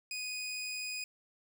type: tone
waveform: 20% pulse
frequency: 2489 Hz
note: D#7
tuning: in tune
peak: -32 dBFS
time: 0.11-1.04 s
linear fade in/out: 2 ms
effects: none